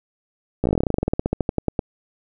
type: slowing click train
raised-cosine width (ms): 2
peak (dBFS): -6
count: 25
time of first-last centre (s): 0.64-1.792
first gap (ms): 15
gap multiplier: 1.09
effects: none